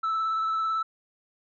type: tone with vibrato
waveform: sine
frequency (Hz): 1315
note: E6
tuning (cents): -5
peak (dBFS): -22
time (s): 0.03-0.83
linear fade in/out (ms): 10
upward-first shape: sine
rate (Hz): 18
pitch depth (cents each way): 17
effects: tanh soft clip ceiling -23 dBFS